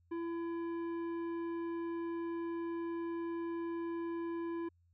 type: tone with tanh clipping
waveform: triangle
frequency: 336.2 Hz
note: E4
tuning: 34 cents sharp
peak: -38 dBFS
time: 0.11-4.69 s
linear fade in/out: 10 ms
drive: 15 dB
effects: added 86 Hz sine -67 dBFS peak until 4.93 s